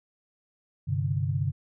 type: chord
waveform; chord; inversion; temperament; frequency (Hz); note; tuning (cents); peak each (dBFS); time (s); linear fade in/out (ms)
sine; G suspended fourth; none; just; 98 / 130.67 / 147; G2 / C3 / D3; 0 / -2 / +2; -29; 0.87-1.52; 20
effects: none